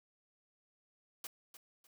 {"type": "noise with echo", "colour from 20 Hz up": "white", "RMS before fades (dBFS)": -44, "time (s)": [1.24, 1.27], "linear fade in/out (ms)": 2, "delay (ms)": 300, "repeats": 2, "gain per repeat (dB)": -11, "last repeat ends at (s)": 1.87, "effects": []}